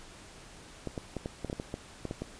clicks, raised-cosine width 2 ms, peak -21 dBFS, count 12, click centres 0.873 / 0.978 / 1.167 / 1.259 / 1.447 / 1.499 / 1.529 / 1.599 / 1.741 / 2.053 / 2.111 / 2.22 s, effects pink hiss -51 dBFS RMS until 2.39 s + resampled to 22050 Hz

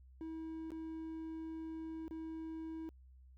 triangle tone with dropouts, 321.6 Hz, E4, 43 cents flat, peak -40 dBFS, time 0.21-2.89 s, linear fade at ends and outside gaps 0 ms, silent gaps 0.705-0.718 / 2.08-2.11 s, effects added 64 Hz sine -57 dBFS peak until 3.37 s

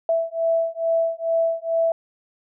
sine beating tone pair, 659.3 / 661.6 Hz, E5 / E5, 0 / +6 cents, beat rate 2.3 Hz, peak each -22 dBFS, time 0.09-1.92 s, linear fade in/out 2 ms, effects none

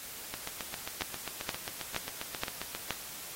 two click trains, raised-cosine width 0.2 ms, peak -18 / -13 dBFS, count 19 / 5, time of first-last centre 0.34-2.75 / 1.02-2.907 s, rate 7.47 / 2.12 Hz, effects white hiss -44 dBFS RMS until 3.35 s + AAC 48 kbps

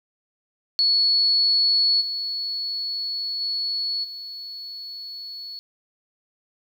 sine tone with level steps, 4396 Hz, C#8, 15 cents flat, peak -16 / -25 / -23 / -33 dBFS, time 0.79-5.59 s, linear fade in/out 0 ms, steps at 2 / 3.4 / 4.03 s, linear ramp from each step 20 ms, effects 9-bit

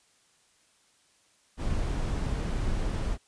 brown noise, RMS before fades -29 dBFS, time 1.57-3.18 s, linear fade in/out 50 ms, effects white hiss -65 dBFS RMS until 3.27 s + resampled to 22050 Hz

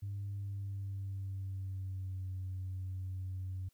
sine tone with pitch glide, 100 to 93.3 Hz, G2 to F#2, +35 to +15 cents, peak -36 dBFS, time 0.02-3.69 s, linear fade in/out 10 ms, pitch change -120 cents, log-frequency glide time 0.36-2.33 s, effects tanh soft clip ceiling -34 dBFS + white hiss -75 dBFS RMS until 3.73 s

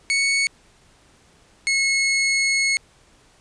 sawtooth tone pair in turn, 2217 / 2180 Hz, C#7 / C#7, 0 / -29 cents, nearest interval unison, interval 29 cents, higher first, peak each -14 dBFS, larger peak neither, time 0.1-0.47 / 1.67-2.77 s, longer second, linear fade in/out 0 ms, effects pink hiss -55 dBFS RMS until 3.4 s + resampled to 22050 Hz

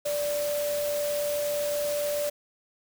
sine tone in noise, 585 Hz, D5, 7 cents flat, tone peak -26 dBFS, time 0.05-2.3 s, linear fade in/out 10 ms, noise white, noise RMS -36 dBFS, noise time 0.05-2.3 s, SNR +7 dB, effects none

